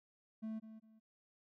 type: tone with echo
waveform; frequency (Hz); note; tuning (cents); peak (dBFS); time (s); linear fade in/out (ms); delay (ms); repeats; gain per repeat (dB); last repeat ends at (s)
triangle; 220; A3; 0; -38; 0.42-0.6; 20; 200; 2; -11; 1
effects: none

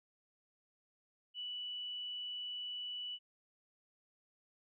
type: tone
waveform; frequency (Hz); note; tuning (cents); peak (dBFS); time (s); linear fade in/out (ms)
sine; 2960; F#7; 0; -40; 1.34-3.19; 50
effects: none

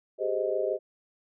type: chord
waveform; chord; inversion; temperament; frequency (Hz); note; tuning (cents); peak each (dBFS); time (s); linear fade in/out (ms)
sine; Ab major seventh; third; just; 389.3 / 415.3 / 519.1 / 623; G4 / Ab4 / C5 / Eb5; -12 / 0 / -14 / +2; -31 / -33 / -31 / -30; 0.18-0.79; 50
effects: none

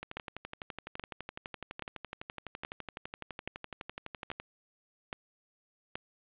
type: two click trains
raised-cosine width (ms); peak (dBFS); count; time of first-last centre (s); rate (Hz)
0.3; -20 / -23; 8 / 53; 0.17-5.955 / 0.03-4.4; 1.21 / 11.9
effects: resampled to 8000 Hz + 9-bit

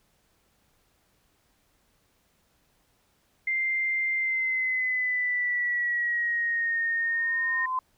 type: tone with pitch glide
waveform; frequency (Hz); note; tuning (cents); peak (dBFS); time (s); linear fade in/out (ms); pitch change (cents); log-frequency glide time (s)
sine; 2093 to 1843.2; C7 to A#6; 0 to -20; -24; 3.47-7.66; 5; -220; 4.16-6.79
type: tone with exponential growth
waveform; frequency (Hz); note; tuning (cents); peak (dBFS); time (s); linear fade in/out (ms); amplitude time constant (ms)
sine; 1029; C6; -29; -23; 7-7.79; 2; 170
effects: pink hiss -68 dBFS RMS until 7.97 s

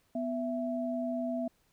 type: tone pair together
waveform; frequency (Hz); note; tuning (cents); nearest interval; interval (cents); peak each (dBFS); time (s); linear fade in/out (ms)
sine; 248.3 / 663; B3 / E5; +9 / +10; octave + perfect fourth; 1701; -33 / -34; 0.15-1.48; 5
effects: pink hiss -71 dBFS RMS until 1.72 s

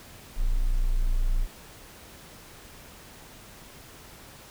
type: tone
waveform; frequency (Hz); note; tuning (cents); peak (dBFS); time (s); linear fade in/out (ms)
triangle; 29.63; A#0; +29; -18; 0.36-1.47; 50
effects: tanh soft clip ceiling -15 dBFS + pink hiss -48 dBFS RMS until 4.5 s

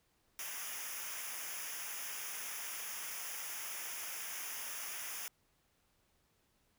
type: noise with comb filter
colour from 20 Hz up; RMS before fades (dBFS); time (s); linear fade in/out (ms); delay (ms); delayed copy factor
white; -43; 0.39-5.28; 0; 0.24; -0.85
effects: pink hiss -75 dBFS RMS until 6.78 s

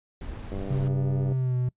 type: noise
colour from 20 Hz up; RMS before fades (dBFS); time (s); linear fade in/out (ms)
brown; -36; 0.21-0.88; 2
type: click train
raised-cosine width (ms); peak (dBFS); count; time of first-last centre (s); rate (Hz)
2; -22; 79; 0.52-1.322; 97.3
type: tone with pitch glide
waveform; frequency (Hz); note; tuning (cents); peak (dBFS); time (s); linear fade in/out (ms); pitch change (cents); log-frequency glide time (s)
triangle; 134.1 to 125.12; C3 to B2; +43 to +23; -21; 0.7-1.69; 5; -120; 1.24-1.56
effects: noise-tail reverb RT60 0.1 s tail -24 dB re dry + resampled to 8000 Hz

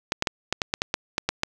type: clicks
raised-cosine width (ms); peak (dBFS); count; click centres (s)
0.2; -5; 11; 0.121 / 0.224 / 0.272 / 0.526 / 0.618 / 0.739 / 0.819 / 0.941 / 1.181 / 1.29 / 1.434
effects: none

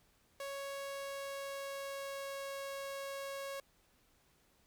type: tone with pitch glide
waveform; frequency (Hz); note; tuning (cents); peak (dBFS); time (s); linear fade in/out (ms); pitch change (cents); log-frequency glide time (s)
sawtooth; 554.4 to 550.9; C#5 to C#5; 0 to -11; -37; 0.4-3.6; 2; -11; 0.7-2.49
effects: pink hiss -71 dBFS RMS until 4.66 s

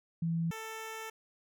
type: tone pair in turn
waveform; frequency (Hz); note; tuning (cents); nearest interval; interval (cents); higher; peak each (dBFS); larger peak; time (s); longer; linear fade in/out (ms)
sine / 10% pulse; 166 / 443.2; E3 / A4; +12 / +13; octave + perfect fourth; 1701; second; -29 / -32; first; 0.22-0.51 / 0.51-1.1; second; 5
effects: none

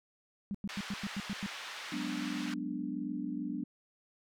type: tone bursts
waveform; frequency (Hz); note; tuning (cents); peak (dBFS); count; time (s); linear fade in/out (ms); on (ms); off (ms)
sine; 201; G3; +44; -33; 8; 0.51-1.462; 0; 35; 96
type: band-pass noise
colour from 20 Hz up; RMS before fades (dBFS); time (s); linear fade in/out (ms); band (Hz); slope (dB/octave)
pink; -44; 0.69-2.54; 2; 1300 to 4200; 12
type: chord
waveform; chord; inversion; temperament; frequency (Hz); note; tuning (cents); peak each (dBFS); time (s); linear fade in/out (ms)
sine; G# half-diminished seventh; third; equal; 185 / 207.7 / 246.9 / 293.7; F#3 / G#3 / B3 / D4; 0 / 0 / 0 / 0; -42 / -42 / -39 / -38; 1.92-3.64; 5
effects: none

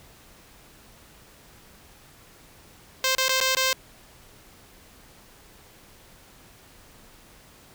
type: tone with dropouts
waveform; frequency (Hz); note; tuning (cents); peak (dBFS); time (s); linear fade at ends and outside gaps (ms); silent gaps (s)
5% pulse; 523.3; C5; 0; -9; 3.04-3.73; 1; 3.15-3.182 / 3.283-3.293 / 3.403-3.411 / 3.55-3.569
effects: pink hiss -52 dBFS RMS until 7.74 s

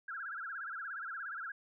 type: tone with vibrato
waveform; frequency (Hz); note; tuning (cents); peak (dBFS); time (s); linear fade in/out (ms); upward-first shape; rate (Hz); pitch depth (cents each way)
sine; 1480; F#6; 0; -39; 0.08-1.52; 5; sine; 17; 200
effects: none

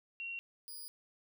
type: tone pair in turn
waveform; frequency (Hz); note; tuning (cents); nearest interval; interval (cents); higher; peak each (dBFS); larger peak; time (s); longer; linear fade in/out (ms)
sine / 5% pulse; 2743 / 4910; F7 / D#8; -32 / -24; minor seventh; 1008; second; -39 / -38; second; 0.2-0.39 / 0.68-0.88; second; 0
effects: none

